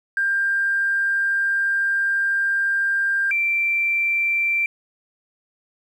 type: tone pair in turn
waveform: triangle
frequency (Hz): 1593 / 2350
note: G6 / D7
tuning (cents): +27 / +1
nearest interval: perfect fifth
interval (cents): 674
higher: second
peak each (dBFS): -14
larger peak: neither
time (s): 0.17-3.31 / 3.31-4.66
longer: first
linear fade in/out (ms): 2
effects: tanh soft clip ceiling -16 dBFS